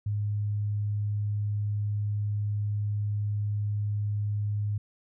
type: tone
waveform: sine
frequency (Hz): 103.8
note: G#2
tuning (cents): 0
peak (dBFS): -26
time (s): 0.06-4.78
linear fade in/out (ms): 5
effects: none